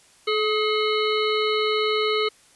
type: harmonic tone with a mistuned harmonic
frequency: 429.6 Hz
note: A4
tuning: 41 cents flat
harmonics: 1 / 3 / 5 / 7 / 9 / 10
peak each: -22 / -27 / -29 / -30 / -32 / -32 dBFS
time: 0.27-2.29 s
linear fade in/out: 10 ms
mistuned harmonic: 3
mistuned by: -33 cents
effects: white hiss -55 dBFS RMS until 2.55 s + resampled to 24000 Hz